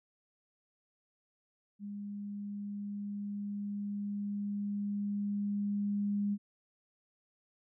sine tone with level ramp, 203.6 Hz, G#3, 34 cents flat, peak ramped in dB -39 to -29 dBFS, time 1.79-6.38 s, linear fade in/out 50 ms, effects none

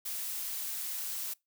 blue noise, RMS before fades -37 dBFS, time 0.05-1.34 s, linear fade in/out 10 ms, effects noise-tail reverb RT60 0.2 s tail -24 dB re dry

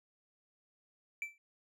triangle tone with exponential decay, 2330 Hz, D7, 14 cents flat, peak -31 dBFS, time 1.22-1.38 s, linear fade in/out 1 ms, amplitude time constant 34 ms, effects none

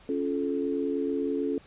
sine chord, Db augmented, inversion none, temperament just, 277.2 / 346.5 / 433.1 Hz, Db4 / F4 / A4, 0 / -14 / -27 cents, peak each -29 / -33 / -30 dBFS, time 0.09-1.58 s, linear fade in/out 2 ms, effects pink hiss -55 dBFS RMS until 1.66 s + resampled to 8000 Hz

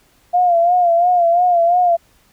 sine tone with vibrato, 698.5 Hz, F5, in tune, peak -10 dBFS, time 0.33-1.97 s, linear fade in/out 20 ms, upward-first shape sine, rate 2.9 Hz, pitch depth 64 cents each way, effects pink hiss -55 dBFS RMS until 2.32 s

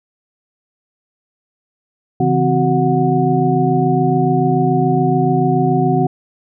sine tone cluster, 138.4 / 165.4 / 258.7 / 372.9 / 732 Hz, C#3 / E3 / C4 / F#4 / F#5, -2 / +6 / -19 / +14 / -19 cents, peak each -18 dBFS, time 2.2-6.07 s, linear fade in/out 5 ms, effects none

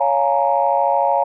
sine chord, Bb minor seventh, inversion first, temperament just, 559.4 / 699.2 / 839.1 / 932.3 Hz, Db5 / F5 / Ab5 / Bb5, +16 / +2 / +18 / 0 cents, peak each -19 dBFS, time 0-1.24 s, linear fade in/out 10 ms, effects tanh soft clip ceiling -3 dBFS

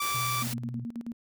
sawtooth tone, 1166 Hz, D6, 13 cents flat, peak -25 dBFS, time 0-0.43 s, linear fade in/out 5 ms
white noise, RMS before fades -36 dBFS, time 0.01-0.54 s, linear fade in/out 10 ms
sine tone with vibrato, 123.47 Hz, B2, in tune, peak -34 dBFS, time 0.14-0.85 s, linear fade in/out 10 ms, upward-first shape triangle, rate 16 Hz, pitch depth 57 cents each way
sine tone with tremolo, 233.8 Hz, A#3, 5 cents sharp, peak -32 dBFS, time 0.42-1.13 s, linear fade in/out 2 ms, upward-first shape square, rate 9.3 Hz, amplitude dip 80%
effects none

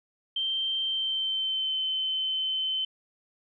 sine tone with pitch glide, 3136 to 3068 Hz, G7 to G7, 0 to -38 cents, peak -26 dBFS, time 0.36-2.85 s, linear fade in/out 5 ms, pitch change -38 cents, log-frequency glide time 0.82-1.78 s, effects none

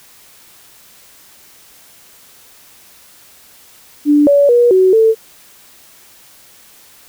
sine tone with pitch steps, 293.6 / 569 / 480.6 / 374.4 / 445.4 Hz, D4 / C#5 / B4 / F#4 / A4, 0 / +45 / -47 / +20 / +21 cents, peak -6 dBFS, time 4.05-5.15 s, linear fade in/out 50 ms, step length 220 ms, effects white hiss -44 dBFS RMS until 7.08 s

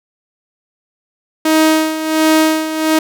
sawtooth tone with tremolo, 315.1 Hz, D#4, 22 cents sharp, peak -4 dBFS, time 1.45-2.99 s, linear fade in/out 5 ms, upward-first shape sine, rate 1.4 Hz, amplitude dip 70%, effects none

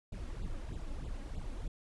brown noise with flanger, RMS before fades -40 dBFS, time 0.12-1.68 s, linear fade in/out 5 ms, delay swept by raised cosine 0.25 to 3.75 ms, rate 3.2 Hz, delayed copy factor +1, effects resampled to 24000 Hz

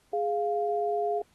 sine tone pair together, 415.3 / 698.5 Hz, G#4 / F5, 0 / 0 cents, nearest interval major sixth, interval 900 cents, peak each -28 dBFS, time 0.13-1.22 s, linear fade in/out 5 ms, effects pink hiss -66 dBFS RMS until 1.34 s + AAC 32 kbps

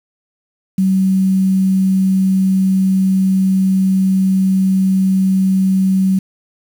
sine tone with quantisation, 190 Hz, F#3, 46 cents sharp, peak -10 dBFS, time 0.78-6.19 s, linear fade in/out 5 ms, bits 6, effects none

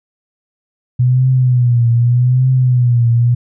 sine tone with vibrato, 123.47 Hz, B2, in tune, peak -8 dBFS, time 0.99-3.35 s, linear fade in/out 10 ms, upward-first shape triangle, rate 0.83 Hz, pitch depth 98 cents each way, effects none

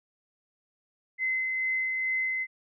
sine tone with tremolo, 2052 Hz, C7, 34 cents flat, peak -25 dBFS, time 1.18-2.47 s, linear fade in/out 50 ms, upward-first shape sine, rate 2.3 Hz, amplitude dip 25%, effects none

